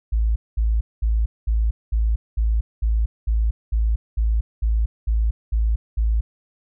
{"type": "tone bursts", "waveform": "sine", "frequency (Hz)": 55, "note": "A1", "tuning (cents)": 0, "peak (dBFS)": -16, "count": 14, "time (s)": [0.12, 6.21], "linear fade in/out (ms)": 10, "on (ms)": 240, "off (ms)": 210, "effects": []}